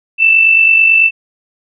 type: tone with amplitude modulation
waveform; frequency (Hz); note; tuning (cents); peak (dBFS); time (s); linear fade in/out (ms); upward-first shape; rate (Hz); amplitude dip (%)
sine; 2657; E7; +13; -3; 0.18-1.11; 50; sine; 49.1; 50
effects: none